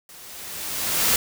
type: noise with level ramp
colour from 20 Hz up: white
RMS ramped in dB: -45 to -18 dBFS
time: 0.09-1.16 s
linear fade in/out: 2 ms
effects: none